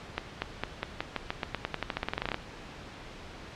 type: accelerating click train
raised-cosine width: 0.3 ms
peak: -13 dBFS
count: 23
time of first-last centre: 0.18-2.344 s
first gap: 240 ms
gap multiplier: 0.9
effects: pink hiss -45 dBFS RMS until 3.55 s + low-pass 4000 Hz 12 dB/octave